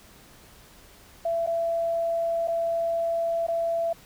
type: tone with dropouts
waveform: sine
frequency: 670 Hz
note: E5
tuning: 28 cents sharp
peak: -23 dBFS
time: 1.25-3.93 s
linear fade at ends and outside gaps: 5 ms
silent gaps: 1.464-1.472 / 2.475-2.481 / 3.468-3.483 s
effects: pink hiss -52 dBFS RMS until 4.05 s